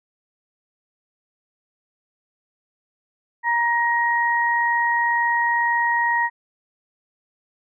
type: tone pair together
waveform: sine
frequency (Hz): 942 / 1884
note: A#5 / A#6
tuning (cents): +18 / +18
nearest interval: octave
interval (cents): 1200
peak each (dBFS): -20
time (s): 3.43-6.3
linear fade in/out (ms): 50
effects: none